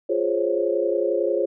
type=chord; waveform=sine; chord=Db major seventh; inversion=first; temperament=equal; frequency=349.2 / 415.3 / 523.3 / 554.4 Hz; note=F4 / Ab4 / C5 / Db5; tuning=0 / 0 / 0 / 0 cents; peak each=-25 dBFS; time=0.09-1.46 s; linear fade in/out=10 ms; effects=none